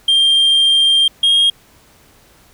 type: tone pair in turn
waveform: sine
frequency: 3187 / 3248 Hz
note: G7 / G#7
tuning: +28 / -39 cents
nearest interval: unison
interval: 33 cents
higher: second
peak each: -6 dBFS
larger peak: neither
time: 0.08-1.08 / 1.23-1.5 s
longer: first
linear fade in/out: 5 ms
effects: tanh soft clip ceiling -8 dBFS + pink hiss -49 dBFS RMS until 2.53 s